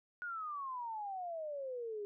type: exponential sweep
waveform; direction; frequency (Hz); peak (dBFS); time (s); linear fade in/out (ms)
sine; down; 1468 to 402.7; -39; 0.22-2.05; 0
effects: none